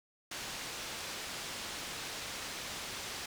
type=low-pass noise; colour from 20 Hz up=white; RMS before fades=-42 dBFS; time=0.31-3.26 s; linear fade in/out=5 ms; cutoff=5600 Hz; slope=12 dB/octave; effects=none